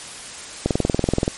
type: click train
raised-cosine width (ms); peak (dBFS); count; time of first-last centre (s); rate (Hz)
2; -4; 14; 0.66-1.279; 21
effects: white hiss -35 dBFS RMS until 1.37 s + MP3 48 kbps